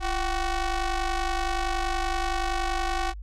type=ring-modulated tone; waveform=sawtooth; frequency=370.7 Hz; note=F#4; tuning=3 cents sharp; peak=-18 dBFS; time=0-3.14 s; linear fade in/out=50 ms; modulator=396 Hz; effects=added 50 Hz sine -35 dBFS peak until 3.22 s + low-pass 7000 Hz 12 dB/octave